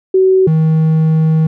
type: tone pair in turn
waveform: sine / triangle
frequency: 377.4 / 158.68 Hz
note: F#4 / D#3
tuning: +34 / +34 cents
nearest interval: octave + minor third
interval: 1500 cents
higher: first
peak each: -6 dBFS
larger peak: neither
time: 0.14-0.47 / 0.47-1.47 s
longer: second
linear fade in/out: 5 ms
effects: none